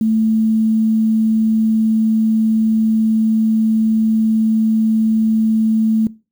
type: tone with quantisation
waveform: sine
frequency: 220.4 Hz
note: A3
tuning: 3 cents sharp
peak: -12 dBFS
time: 0.01-6.07 s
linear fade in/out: 2 ms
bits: 7
effects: noise-tail reverb RT60 0.3 s tail -20 dB re dry